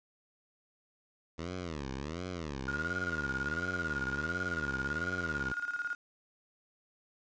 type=tone with vibrato; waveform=10% pulse; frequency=77.78 Hz; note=D#2; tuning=in tune; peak=-29 dBFS; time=1.38-5.53 s; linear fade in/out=10 ms; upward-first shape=sine; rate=1.4 Hz; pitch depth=290 cents each way
type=tone with tremolo; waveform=sine; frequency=1428 Hz; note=F6; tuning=38 cents sharp; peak=-31 dBFS; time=2.68-5.95 s; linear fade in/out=2 ms; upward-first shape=square; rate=18 Hz; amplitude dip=70%
effects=resampled to 16000 Hz + 9-bit